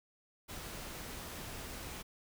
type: noise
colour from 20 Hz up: pink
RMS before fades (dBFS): -45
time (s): 0.48-2.03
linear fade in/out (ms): 20
effects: none